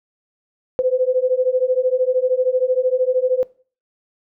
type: beating tone pair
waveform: sine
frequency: 503 / 516 Hz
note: B4 / C5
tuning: +32 / -24 cents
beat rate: 13 Hz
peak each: -18 dBFS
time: 0.79-3.43 s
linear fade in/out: 0 ms
effects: noise-tail reverb RT60 0.4 s tail -20 dB re dry